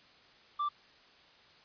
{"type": "tone", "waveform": "triangle", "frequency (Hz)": 1174.7, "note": "D6", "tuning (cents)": 0, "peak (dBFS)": -28, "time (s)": [0.59, 0.69], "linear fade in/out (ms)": 10, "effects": ["white hiss -60 dBFS RMS until 1.64 s", "resampled to 11025 Hz"]}